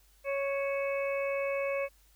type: harmonic tone with a mistuned harmonic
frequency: 554.4 Hz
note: C#5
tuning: in tune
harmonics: 1 / 2 / 3 / 4 / 5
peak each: -30 / -41 / -47 / -39 / -41 dBFS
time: 0.24-1.89 s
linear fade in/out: 50 ms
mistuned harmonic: 5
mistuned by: -120 cents
effects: added 50 Hz sine -62 dBFS peak until 2.15 s + white hiss -66 dBFS RMS until 2.15 s